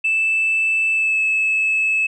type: tone with pitch glide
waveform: sine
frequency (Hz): 2637 to 2602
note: E7 to E7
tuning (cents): 0 to -23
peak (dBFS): -14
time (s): 0.04-2.07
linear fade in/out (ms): 10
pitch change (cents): -23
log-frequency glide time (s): 0.92-1.2
effects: tanh soft clip ceiling -12 dBFS